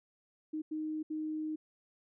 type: tone bursts at uneven times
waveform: sine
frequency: 310.3 Hz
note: D#4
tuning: 5 cents flat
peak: -34 dBFS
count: 3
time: 0.53-0.62 / 0.71-1.03 / 1.1-1.56 s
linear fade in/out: 10 ms
effects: none